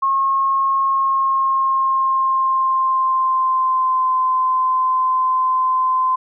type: tone with pitch glide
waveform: sine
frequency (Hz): 1083 to 1032.3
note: C#6 to C6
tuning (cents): -41 to -24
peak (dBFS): -14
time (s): 0.02-6.16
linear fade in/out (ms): 10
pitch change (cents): -83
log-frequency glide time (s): 0.85-4.14
effects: none